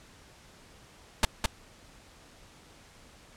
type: noise with echo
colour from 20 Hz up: pink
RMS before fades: -21 dBFS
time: 1.23-1.25 s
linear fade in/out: 2 ms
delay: 210 ms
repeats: 1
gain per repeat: -4 dB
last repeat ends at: 1.46 s
effects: pink hiss -55 dBFS RMS until 3.36 s + low-pass 9000 Hz 12 dB/octave